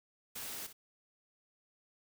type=noise with echo; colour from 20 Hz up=white; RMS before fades=-43 dBFS; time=0.35-0.67 s; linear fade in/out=10 ms; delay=60 ms; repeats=1; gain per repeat=-11 dB; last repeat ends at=0.73 s; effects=none